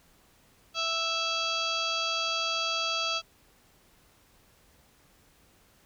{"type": "harmonic tone", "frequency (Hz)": 659.3, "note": "E5", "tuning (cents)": 0, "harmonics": [1, 2, 4, 5, 6, 7, 8, 9, 10], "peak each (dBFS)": [-38, -33, -34, -33, -40, -34, -46, -44, -47], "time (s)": [0.74, 3.22], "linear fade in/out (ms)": 50, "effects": ["pink hiss -62 dBFS RMS until 5.85 s"]}